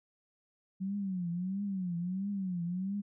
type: tone with vibrato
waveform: sine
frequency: 186.1 Hz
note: F#3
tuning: 10 cents sharp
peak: -32 dBFS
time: 0.8-3.02 s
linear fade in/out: 20 ms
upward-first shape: triangle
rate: 1.5 Hz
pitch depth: 170 cents each way
effects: none

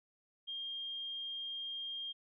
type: tone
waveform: sine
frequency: 3214 Hz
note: G7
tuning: 43 cents sharp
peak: -39 dBFS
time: 0.47-2.13 s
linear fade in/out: 20 ms
effects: none

